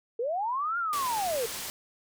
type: linear two-way sweep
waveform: sine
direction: up then down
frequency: 440 to 1427 to 440 Hz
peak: -27 dBFS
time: 0.19-1.46 s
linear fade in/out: 5 ms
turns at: 0.78 s
type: low-pass noise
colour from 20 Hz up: white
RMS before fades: -37 dBFS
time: 0.93-1.7 s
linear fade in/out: 0 ms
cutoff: 12000 Hz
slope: 12 dB/octave
effects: none